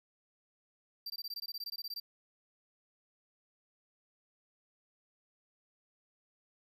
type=tone bursts; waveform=square; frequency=4699 Hz; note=D8; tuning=in tune; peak=-39 dBFS; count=16; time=1.06-2 s; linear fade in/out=5 ms; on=40 ms; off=20 ms; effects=13-bit